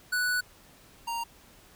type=tone pair in turn; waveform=square; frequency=1480 / 930.9 Hz; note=F#6 / A#5; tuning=0 / -3 cents; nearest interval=minor sixth; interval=803 cents; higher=first; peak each=-26 / -31 dBFS; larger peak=first; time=0.12-0.41 / 1.07-1.24 s; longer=first; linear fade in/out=10 ms; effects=pink hiss -56 dBFS RMS until 1.75 s